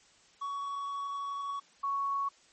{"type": "tone pair in turn", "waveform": ["triangle", "sine"], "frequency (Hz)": [1122, 1112.3], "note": ["C#6", "C#6"], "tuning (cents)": [21, 6], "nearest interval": "unison", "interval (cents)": 15, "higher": "first", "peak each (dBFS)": [-32, -29], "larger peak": "second", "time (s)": [[0.41, 1.6], [1.83, 2.29]], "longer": "first", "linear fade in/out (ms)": 10, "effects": ["white hiss -62 dBFS RMS until 2.52 s", "MP3 32 kbps"]}